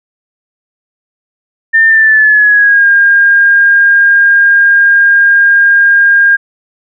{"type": "tone with pitch glide", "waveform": "sine", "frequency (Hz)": [1800, 1612.9], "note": ["A6", "G6"], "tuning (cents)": [39, 49], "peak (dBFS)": -3, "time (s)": [1.73, 6.37], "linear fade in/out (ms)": 20, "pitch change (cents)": -190, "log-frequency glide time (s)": [1.87, 2.87], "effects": []}